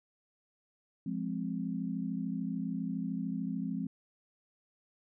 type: chord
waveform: sine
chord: F minor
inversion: none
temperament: equal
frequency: 174.61 / 207.7 / 261.6 Hz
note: F3 / Ab3 / C4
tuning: 0 / 0 / 0 cents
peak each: -37 / -37 / -37 dBFS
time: 1.06-3.87 s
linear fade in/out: 5 ms
effects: none